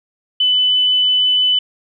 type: tone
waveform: sine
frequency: 3002 Hz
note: F#7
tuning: 24 cents sharp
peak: -11 dBFS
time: 0.4-1.59 s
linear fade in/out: 5 ms
effects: none